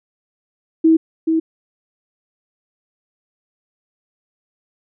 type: tone with echo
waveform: sine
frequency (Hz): 322.7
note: E4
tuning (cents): -37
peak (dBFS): -8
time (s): 0.84-0.97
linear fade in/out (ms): 10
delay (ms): 430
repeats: 1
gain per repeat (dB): -5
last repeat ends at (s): 1.4
effects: none